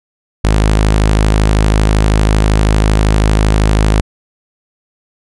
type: tone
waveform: sawtooth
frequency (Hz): 52.7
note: G#1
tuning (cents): +26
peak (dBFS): -4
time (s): 0.44-4.01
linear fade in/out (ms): 5
effects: resampled to 24000 Hz